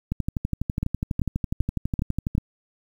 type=two click trains; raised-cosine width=5 ms; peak=-11 / -12 dBFS; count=5 / 28; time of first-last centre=0.83-2.38 / 0.12-2.351 s; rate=2.58 / 12.1 Hz; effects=8-bit